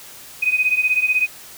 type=beating tone pair; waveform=sine; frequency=2500 / 2516 Hz; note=D#7 / D#7; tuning=+8 / +19 cents; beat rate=16 Hz; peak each=-17 / -20 dBFS; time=0.42-1.27 s; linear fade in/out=10 ms; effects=white hiss -40 dBFS RMS until 1.57 s